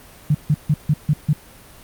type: tone bursts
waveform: sine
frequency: 149.6 Hz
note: D3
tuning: 32 cents sharp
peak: -12 dBFS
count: 6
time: 0.3-1.332 s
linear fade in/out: 5 ms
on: 47 ms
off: 150 ms
effects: pink hiss -44 dBFS RMS until 1.83 s + Opus 32 kbps